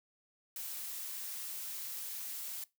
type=noise; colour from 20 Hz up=blue; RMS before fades=-42 dBFS; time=0.56-2.64 s; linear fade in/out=2 ms; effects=noise-tail reverb RT60 0.2 s tail -20 dB re dry